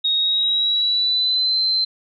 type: tone with pitch glide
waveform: sine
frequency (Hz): 3755 to 4095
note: A#7 to C8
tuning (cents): +12 to -38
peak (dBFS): -16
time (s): 0.04-1.85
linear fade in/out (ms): 10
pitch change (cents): +150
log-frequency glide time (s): 0.16-1.59
effects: none